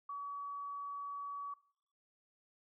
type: tone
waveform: sine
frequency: 1136 Hz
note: C#6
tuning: 42 cents sharp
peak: -40 dBFS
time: 0.09-1.54 s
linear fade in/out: 5 ms
effects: noise-tail reverb RT60 0.6 s tail -20 dB re dry